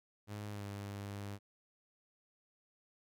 sawtooth tone with pitch glide, 104 to 100.81 Hz, G#2 to G2, +3 to +49 cents, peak -38 dBFS, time 0.27-1.39 s, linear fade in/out 50 ms, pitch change -54 cents, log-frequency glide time 0.51-0.64 s, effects none

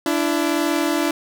sawtooth tone pair together, 292.6 / 333.9 Hz, D4 / E4, -6 / +22 cents, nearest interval major second, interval 228 cents, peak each -17 dBFS, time 0.06-1.11 s, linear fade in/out 2 ms, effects none

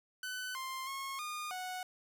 sawtooth tone with pitch steps, 1505 / 1051 / 1086 / 1219 / 737 Hz, F#6 / C6 / C#6 / D#6 / F#5, +29 / +7 / -36 / -36 / -7 cents, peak -35 dBFS, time 0.23-1.83 s, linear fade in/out 2 ms, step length 320 ms, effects none

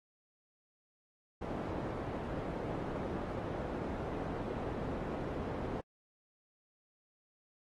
white low-pass noise, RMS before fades -39 dBFS, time 1.41-5.81 s, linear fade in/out 10 ms, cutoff 530 Hz, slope 12 dB/octave, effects AAC 32 kbps

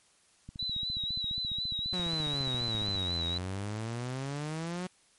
click train, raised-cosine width 5 ms, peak -31 dBFS, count 37, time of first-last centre 0.49-2.956 s, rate 14.6 Hz
sine tone with vibrato, 3917 Hz, B7, 15 cents flat, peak -31 dBFS, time 0.59-3.38 s, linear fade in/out 5 ms, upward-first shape sine, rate 4 Hz, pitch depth 51 cents each way
sawtooth exponential two-way sweep, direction down then up, 185 to 82.4 to 185 Hz, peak -30 dBFS, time 1.93-4.87 s, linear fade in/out 5 ms, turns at 3.21 s
effects white hiss -65 dBFS RMS until 5.18 s + MP3 48 kbps

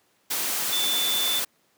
sine tone in noise, 3520 Hz, A7, in tune, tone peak -24 dBFS, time 0.72-1.4 s, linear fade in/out 10 ms, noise white, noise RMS -27 dBFS, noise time 0.3-1.45 s, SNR 0 dB, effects pink hiss -65 dBFS RMS until 1.77 s + high-pass 200 Hz 12 dB/octave

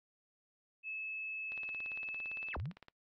sine tone with pitch glide, 2600 to 2620 Hz, E7 to E7, -24 to -11 cents, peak -39 dBFS, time 0.83-2.56 s, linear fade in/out 50 ms, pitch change +13 cents, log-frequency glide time 1.85-2.43 s
click train, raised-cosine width 0.3 ms, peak -36 dBFS, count 25, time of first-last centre 1.52-2.884 s, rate 17.6 Hz
sine linear two-way sweep, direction down then up, 3700 to 56.1 to 203.2 Hz, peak -37 dBFS, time 2.5-2.73 s, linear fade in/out 50 ms, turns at 2.57 s
effects noise-tail reverb RT60 0.1 s tail -23 dB re dry + AAC 48 kbps

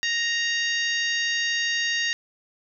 harmonic tone, 932.3 Hz, A#5, in tune, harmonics 2 / 3 / 4 / 5 / 6 / 7, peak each -25 / -29 / -31 / -33 / -35 / -36 dBFS, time 0.03-2.13 s, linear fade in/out 0 ms, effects none

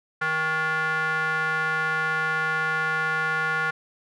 square tone with band-pass filter, 157.9 Hz, D#3, 26 cents sharp, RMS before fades -25 dBFS, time 0.21-3.71 s, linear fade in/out 10 ms, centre 1500 Hz, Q 4.7, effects none

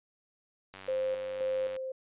click train, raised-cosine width 0.3 ms, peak -30 dBFS, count 99, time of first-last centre 0.74-1.764 s, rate 95.7 Hz
sine tone with tremolo, 523.3 Hz, C5, in tune, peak -28 dBFS, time 0.88-1.92 s, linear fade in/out 5 ms, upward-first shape square, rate 1.9 Hz, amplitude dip 50%
effects resampled to 8000 Hz

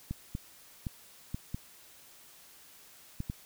clicks, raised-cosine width 5 ms, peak -22 dBFS, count 7, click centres 0.11 / 0.351 / 0.868 / 1.345 / 1.545 / 3.204 / 3.299 s, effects white hiss -56 dBFS RMS until 3.45 s

